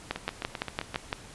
two click trains, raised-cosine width 0.3 ms, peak -12 / -17 dBFS, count 7 / 7, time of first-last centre 0.11-1.129 / 0.16-0.944 s, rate 5.89 / 7.65 Hz, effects pink hiss -48 dBFS RMS until 1.34 s + resampled to 24000 Hz

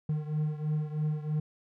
triangle beating tone pair, 151.6 / 154.7 Hz, D#3 / D#3, -45 / -10 cents, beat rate 3.1 Hz, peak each -28 / -32 dBFS, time 0.09-1.4 s, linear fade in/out 5 ms, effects none

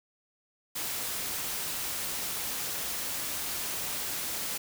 white noise, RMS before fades -34 dBFS, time 0.75-4.58 s, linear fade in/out 10 ms, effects none

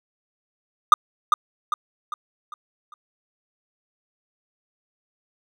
triangle tone with echo, 1215 Hz, D#6, 42 cents flat, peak -4 dBFS, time 0.92-0.94 s, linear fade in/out 2 ms, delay 400 ms, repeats 5, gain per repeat -7 dB, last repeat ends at 2.94 s, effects none

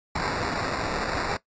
white noise with sample-and-hold, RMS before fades -28 dBFS, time 0.15-1.37 s, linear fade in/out 5 ms, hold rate 3150 Hz, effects noise-tail reverb RT60 0.1 s tail -17 dB re dry + resampled to 16000 Hz

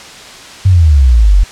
sine exponential sweep, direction down, 98.6 to 43.36 Hz, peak -3 dBFS, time 0.65-1.44 s, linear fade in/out 10 ms, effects white hiss -31 dBFS RMS until 1.51 s + low-pass 6000 Hz 12 dB/octave

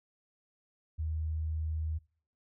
sine tone, 78.8 Hz, D#2, 23 cents sharp, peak -31 dBFS, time 0.98-1.99 s, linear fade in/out 20 ms, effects noise-tail reverb RT60 0.5 s tail -24 dB re dry

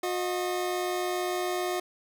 25% pulse tone pair together, 360 / 622.3 Hz, F#4 / D#5, -47 / 0 cents, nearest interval major sixth, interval 947 cents, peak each -25 / -31 dBFS, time 0.03-1.8 s, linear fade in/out 5 ms, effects none

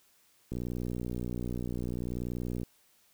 click train, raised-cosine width 3 ms, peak -23 dBFS, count 129, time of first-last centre 0.52-2.632 s, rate 60.6 Hz, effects white hiss -66 dBFS RMS until 3.13 s

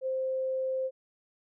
sine tone, 523.3 Hz, C5, in tune, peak -28 dBFS, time 0.01-0.91 s, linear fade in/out 50 ms, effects none

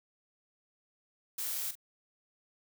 blue noise with echo, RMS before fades -36 dBFS, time 1.38-1.71 s, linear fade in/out 5 ms, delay 44 ms, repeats 1, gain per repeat -12 dB, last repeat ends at 1.754 s, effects none

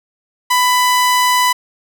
sawtooth tone, 996 Hz, B5, 14 cents sharp, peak -7 dBFS, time 0.5-1.53 s, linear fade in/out 10 ms, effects none

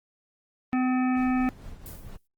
harmonic tone, 254.9 Hz, C4, 45 cents flat, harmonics 1 / 3 / 5 / 7 / 9 / 10, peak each -22 / -32 / -36 / -39 / -41 / -42 dBFS, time 0.73-1.49 s, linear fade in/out 0 ms
brown noise with tremolo, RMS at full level -39 dBFS, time 1.16-2.17 s, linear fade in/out 10 ms, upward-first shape triangle, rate 4.4 Hz, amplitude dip 60%
violet noise with exponential decay, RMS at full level -40 dBFS, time 1.86-2.27 s, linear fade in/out 1 ms, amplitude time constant 87 ms
effects Opus 24 kbps

